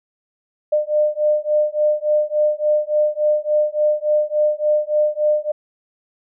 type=beating tone pair; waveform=sine; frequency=601 / 604.5 Hz; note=D5 / D5; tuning=+40 / +50 cents; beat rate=3.5 Hz; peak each=-18 dBFS; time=0.72-5.52 s; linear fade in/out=10 ms; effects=none